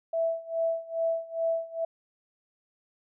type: tone with tremolo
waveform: sine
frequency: 659.3 Hz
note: E5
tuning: in tune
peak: -23 dBFS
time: 0.13-1.85 s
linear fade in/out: 5 ms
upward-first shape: sine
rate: 2.4 Hz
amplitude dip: 90%
effects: none